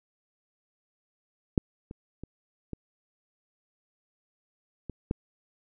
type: clicks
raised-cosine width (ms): 3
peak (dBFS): -8 / -27 / -26 / -22 / -23 / -14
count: 6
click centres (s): 1.578 / 1.911 / 2.236 / 2.733 / 4.897 / 5.111
effects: none